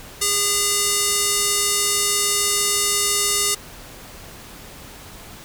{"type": "tone with band-pass filter", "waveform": "square", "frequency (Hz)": 406.9, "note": "G#4", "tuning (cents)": -35, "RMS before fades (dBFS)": -20, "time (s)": [0.21, 3.55], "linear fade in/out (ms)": 10, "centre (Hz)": 8100, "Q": 1.3, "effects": ["pink hiss -40 dBFS RMS until 5.44 s"]}